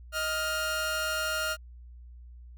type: tone pair together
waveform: sawtooth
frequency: 627 / 1407.6 Hz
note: D#5 / F6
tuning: +13 / +13 cents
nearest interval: octave + major second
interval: 1400 cents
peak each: -30 / -26 dBFS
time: 0.12-1.57 s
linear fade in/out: 50 ms
effects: added 60 Hz sine -45 dBFS peak until 2.57 s